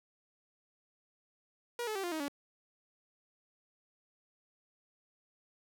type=tone with pitch steps; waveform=sawtooth; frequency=478.1 / 430.9 / 388.3 / 350 / 315.4 / 284.3 Hz; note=A#4 / A4 / G4 / F4 / D#4 / C#4; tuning=+44 / -36 / -16 / +4 / +24 / +44 cents; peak=-31 dBFS; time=1.79-2.282 s; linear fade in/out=2 ms; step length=82 ms; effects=none